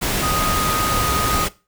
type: tone in noise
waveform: sine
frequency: 1244.5 Hz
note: D#6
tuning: in tune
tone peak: -21 dBFS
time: 0.22-1.46 s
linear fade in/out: 20 ms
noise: pink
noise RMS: -21 dBFS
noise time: 0.01-1.49 s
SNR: -3 dB
effects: noise-tail reverb RT60 0.3 s tail -19 dB re dry